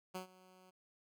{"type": "tone with ADSR envelope", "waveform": "10% pulse", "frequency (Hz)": 185.2, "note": "F#3", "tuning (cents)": 2, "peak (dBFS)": -32, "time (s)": [0.14, 0.71], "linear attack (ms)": 16, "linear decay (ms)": 110, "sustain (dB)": -21, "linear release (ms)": 16, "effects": []}